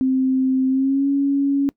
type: tone with pitch glide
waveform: sine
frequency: 261.6 to 278.8 Hz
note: C4 to C#4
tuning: 0 to +10 cents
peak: -15 dBFS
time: 0.01-1.69 s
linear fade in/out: 0 ms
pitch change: +110 cents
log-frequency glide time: 0.68-1.08 s
effects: noise-tail reverb RT60 0.1 s tail -22 dB re dry